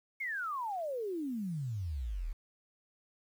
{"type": "exponential sweep", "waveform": "sine", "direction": "down", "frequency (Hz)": [2217, 34.74], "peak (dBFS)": -34, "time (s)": [0.2, 2.33], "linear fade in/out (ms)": 10, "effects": ["10-bit"]}